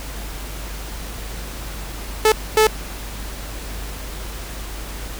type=tone bursts at uneven times; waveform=sawtooth; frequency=434.4 Hz; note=A4; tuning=22 cents flat; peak=-7 dBFS; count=2; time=2.25-2.32 / 2.57-2.67 s; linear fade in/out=2 ms; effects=added 50 Hz sine -30 dBFS peak until 5.19 s + pink hiss -34 dBFS RMS until 5.19 s